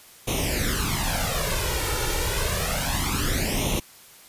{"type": "noise with flanger", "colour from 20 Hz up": "pink", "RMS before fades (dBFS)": -25, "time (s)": [0.27, 3.8], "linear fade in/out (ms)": 10, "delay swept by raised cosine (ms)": [0.31, 2.21], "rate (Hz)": 0.29, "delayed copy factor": 0.8, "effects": ["white hiss -49 dBFS RMS until 4.28 s", "resampled to 32000 Hz"]}